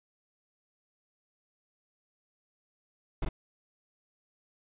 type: noise with echo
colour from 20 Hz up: brown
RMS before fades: -30 dBFS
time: 3.22-3.25 s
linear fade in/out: 5 ms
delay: 40 ms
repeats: 1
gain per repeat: -2 dB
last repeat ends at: 3.29 s
effects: resampled to 8000 Hz